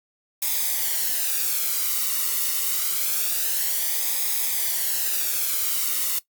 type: noise with flanger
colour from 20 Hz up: blue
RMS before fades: -24 dBFS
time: 0.42-6.19 s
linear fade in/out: 5 ms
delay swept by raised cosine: 0.69 to 1.23 ms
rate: 0.26 Hz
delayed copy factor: -0.55
effects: noise-tail reverb RT60 0.1 s tail -17 dB re dry + Opus 48 kbps